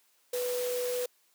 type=tone in noise; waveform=sine; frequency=493.9 Hz; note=B4; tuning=in tune; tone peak=-29 dBFS; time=0.33-1.06 s; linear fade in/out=5 ms; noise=white; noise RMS=-39 dBFS; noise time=0.33-1.06 s; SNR=+7 dB; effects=white hiss -68 dBFS RMS until 1.34 s + high-pass 300 Hz 12 dB/octave